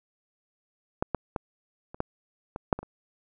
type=clicks; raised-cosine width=1 ms; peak=-11 / -12 / -15 / -27 / -13 / -20 / -6 / -20 / -28 dBFS; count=9; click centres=1.025 / 1.147 / 1.362 / 1.945 / 2.004 / 2.561 / 2.728 / 2.79 / 2.83 s; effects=none